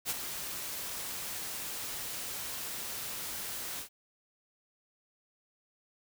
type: noise with ADSR envelope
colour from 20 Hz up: white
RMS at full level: -31 dBFS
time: 0.05-3.89 s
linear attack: 50 ms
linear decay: 33 ms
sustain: -8 dB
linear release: 100 ms
effects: none